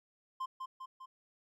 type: tone with echo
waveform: triangle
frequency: 1046.5 Hz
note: C6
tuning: in tune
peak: -33 dBFS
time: 0.4-0.46 s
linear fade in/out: 10 ms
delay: 200 ms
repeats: 3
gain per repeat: -4 dB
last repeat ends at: 1.06 s
effects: none